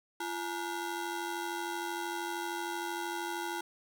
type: ring-modulated tone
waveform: 25% pulse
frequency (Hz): 595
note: D5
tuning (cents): +22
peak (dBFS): -28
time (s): 0.2-3.61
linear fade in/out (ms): 5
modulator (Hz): 251
effects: none